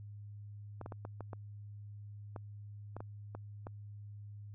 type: clicks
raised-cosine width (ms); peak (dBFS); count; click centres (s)
1; -30; 11; 0.813 / 0.861 / 0.922 / 1.051 / 1.207 / 1.332 / 2.362 / 2.966 / 3.005 / 3.35 / 3.669
effects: added 103 Hz sine -46 dBFS peak until 4.54 s